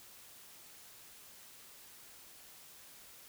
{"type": "silence", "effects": ["white hiss -56 dBFS RMS until 3.28 s"]}